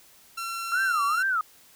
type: tone with pitch glide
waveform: sawtooth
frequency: 1358 to 1366.7 Hz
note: F6 to F6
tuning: -49 to -38 cents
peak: -27 dBFS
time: 0.37-1.23 s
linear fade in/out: 10 ms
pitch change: +11 cents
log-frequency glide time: 0.76-1.06 s
type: tone with vibrato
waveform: sine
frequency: 1335 Hz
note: E6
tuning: 22 cents sharp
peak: -22 dBFS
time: 0.72-1.41 s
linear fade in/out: 2 ms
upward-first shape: sine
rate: 2.3 Hz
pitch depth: 290 cents each way
effects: white hiss -55 dBFS RMS until 1.75 s